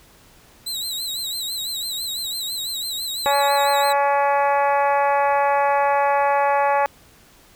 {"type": "tone with vibrato", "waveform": "sawtooth", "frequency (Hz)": 3951, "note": "B7", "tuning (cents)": 0, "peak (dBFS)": -22, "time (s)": [0.66, 3.93], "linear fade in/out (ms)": 10, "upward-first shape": "sine", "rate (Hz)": 6, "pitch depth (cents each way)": 89}
{"type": "harmonic tone", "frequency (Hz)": 282.2, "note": "C#4", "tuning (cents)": 31, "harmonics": [2, 3, 4, 5, 6, 7, 8, 9], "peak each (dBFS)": [-21, -18, -25, -32, -29, -33, -36, -35], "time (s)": [3.26, 6.86], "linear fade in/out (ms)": 0}
{"effects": ["pink hiss -51 dBFS RMS until 7.55 s"]}